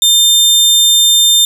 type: tone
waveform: sawtooth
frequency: 3600 Hz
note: A7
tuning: 39 cents sharp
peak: -3 dBFS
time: 0.02-1.45 s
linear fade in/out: 2 ms
effects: none